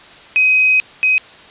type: tone pair in turn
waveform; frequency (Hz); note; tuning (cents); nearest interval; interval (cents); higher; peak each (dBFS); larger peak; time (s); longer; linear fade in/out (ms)
sine; 2522 / 2522; D#7 / D#7; +23 / +23; unison; 0; neither; -9 / -10; first; 0.36-0.8 / 1.03-1.18; first; 0
effects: white hiss -40 dBFS RMS until 1.5 s + resampled to 8000 Hz